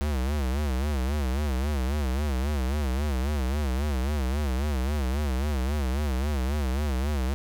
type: tone with vibrato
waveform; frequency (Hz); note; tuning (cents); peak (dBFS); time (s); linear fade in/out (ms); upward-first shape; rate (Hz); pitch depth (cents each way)
square; 69; C#2; -7; -25; 0.01-7.34; 0; sine; 3.7; 160
effects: none